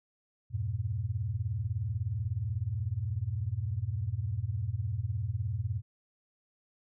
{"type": "chord", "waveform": "sine", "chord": "E diminished", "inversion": "none", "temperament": "just", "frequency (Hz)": [82.41, 98.89, 118.67], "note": ["E2", "G2", "Bb2"], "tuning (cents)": [0, 16, 31], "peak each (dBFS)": [-39, -33, -34], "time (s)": [0.5, 5.82], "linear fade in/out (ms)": 50, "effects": []}